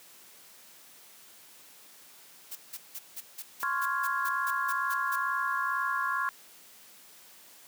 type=noise bursts; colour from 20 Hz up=blue; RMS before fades=-39 dBFS; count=13; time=2.51-5.161 s; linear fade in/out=10 ms; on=47 ms; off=170 ms
type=chord; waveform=sine; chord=Db major seventh; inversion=third; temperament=equal; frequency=1046.5 / 1108.7 / 1396.9 / 1661.2 Hz; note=C6 / Db6 / F6 / Ab6; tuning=0 / 0 / 0 / 0 cents; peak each=-33 dBFS; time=3.63-6.29 s; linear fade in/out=0 ms
effects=white hiss -54 dBFS RMS until 7.67 s + high-pass 150 Hz 12 dB/octave